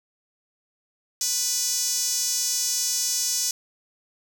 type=tone with high-pass filter; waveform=sawtooth; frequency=493.9 Hz; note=B4; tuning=in tune; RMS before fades=-25 dBFS; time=1.21-3.51 s; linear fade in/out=2 ms; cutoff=6000 Hz; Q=3.4; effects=none